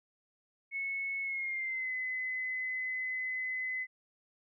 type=tone with pitch glide; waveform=sine; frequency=2198 to 2027 Hz; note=C#7 to B6; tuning=-15 to +45 cents; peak=-33 dBFS; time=0.71-3.87 s; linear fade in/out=50 ms; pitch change=-140 cents; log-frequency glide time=1.22-1.92 s; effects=none